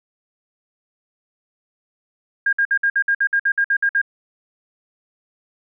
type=tone bursts; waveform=sine; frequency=1616 Hz; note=G#6; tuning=48 cents flat; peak=-14 dBFS; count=13; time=2.46-4.016 s; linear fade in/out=5 ms; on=68 ms; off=56 ms; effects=none